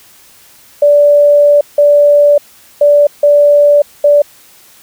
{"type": "tone bursts at uneven times", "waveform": "sine", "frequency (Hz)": 582, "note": "D5", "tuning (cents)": -16, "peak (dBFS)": -3, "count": 5, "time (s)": [[0.82, 1.61], [1.78, 2.38], [2.81, 3.07], [3.23, 3.82], [4.04, 4.22]], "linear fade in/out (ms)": 5, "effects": ["white hiss -42 dBFS RMS until 4.82 s"]}